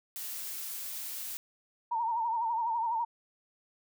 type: noise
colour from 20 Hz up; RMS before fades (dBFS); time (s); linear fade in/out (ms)
blue; -39; 0.16-1.37; 0
type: tone with vibrato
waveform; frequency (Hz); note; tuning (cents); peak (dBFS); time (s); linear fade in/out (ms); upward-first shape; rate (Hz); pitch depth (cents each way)
sine; 921; A#5; -21; -28; 1.91-3.05; 10; triangle; 12; 91
effects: none